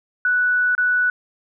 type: tone with dropouts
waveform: sine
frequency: 1480 Hz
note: F#6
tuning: in tune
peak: -15 dBFS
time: 0.25-1.1 s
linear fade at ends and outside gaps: 2 ms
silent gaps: 0.751-0.779 s
effects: none